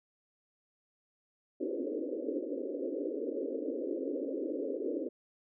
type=band-pass noise; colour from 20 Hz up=pink; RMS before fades=-36 dBFS; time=1.6-5.09 s; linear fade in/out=10 ms; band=260 to 560 Hz; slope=96 dB/octave; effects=none